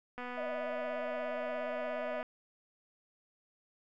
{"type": "click train", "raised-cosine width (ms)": 0.5, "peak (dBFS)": -28, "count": 507, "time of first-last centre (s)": [0.18, 2.229], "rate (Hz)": 247}
{"type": "tone with vibrato", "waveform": "sine", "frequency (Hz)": 620, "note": "D#5", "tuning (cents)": -6, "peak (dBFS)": -36, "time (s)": [0.37, 2.22], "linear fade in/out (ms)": 10, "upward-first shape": "sine", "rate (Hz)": 17, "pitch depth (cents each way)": 76}
{"effects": []}